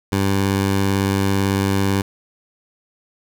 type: tone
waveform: 15% pulse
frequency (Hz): 98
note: G2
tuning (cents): 0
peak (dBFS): -10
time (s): 0.12-2.02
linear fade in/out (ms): 5
effects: none